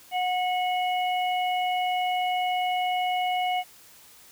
harmonic tone, 730 Hz, F#5, 24 cents flat, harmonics 1 / 3 / 4, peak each -24 / -33 / -34 dBFS, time 0.11-3.64 s, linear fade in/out 50 ms, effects white hiss -52 dBFS RMS until 4.31 s

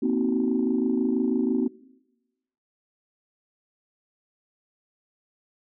sine chord, C half-diminished seventh, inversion third, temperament just, 235.5 / 261.6 / 314 / 376.7 Hz, Bb3 / C4 / Eb4 / Gb4, +18 / 0 / +16 / +31 cents, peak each -25 / -24 / -28 / -28 dBFS, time 0.02-1.68 s, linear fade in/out 10 ms, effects noise-tail reverb RT60 1.0 s tail -21 dB re dry + tanh soft clip ceiling -13 dBFS

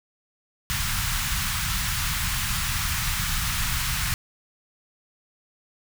pink band-stop noise, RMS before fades -26 dBFS, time 0.7-4.14 s, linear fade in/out 0 ms, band 160 to 1100 Hz, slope 24 dB/octave, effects none

